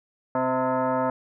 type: tone with frequency modulation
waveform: sine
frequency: 128.9 Hz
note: C3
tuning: 26 cents flat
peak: -21 dBFS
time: 0.35-1.1 s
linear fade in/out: 2 ms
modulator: 388 Hz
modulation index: 2.7
effects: none